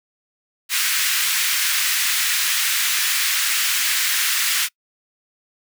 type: high-pass noise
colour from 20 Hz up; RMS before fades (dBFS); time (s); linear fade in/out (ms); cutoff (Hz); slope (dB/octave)
pink; -20; 0.69-4.69; 50; 1600; 24
effects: noise-tail reverb RT60 0.1 s tail -25 dB re dry